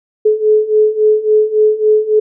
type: beating tone pair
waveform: sine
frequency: 426.5 / 430.1 Hz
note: G#4 / A4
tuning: +46 / -39 cents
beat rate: 3.6 Hz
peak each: -13 / -10 dBFS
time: 0.25-2.2 s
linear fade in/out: 10 ms
effects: none